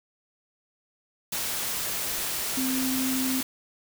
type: tone in noise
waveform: sine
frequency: 260.6 Hz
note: C4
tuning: 7 cents flat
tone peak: -26 dBFS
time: 2.57-3.41 s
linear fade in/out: 5 ms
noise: white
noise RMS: -30 dBFS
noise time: 1.32-3.43 s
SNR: +1 dB
effects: none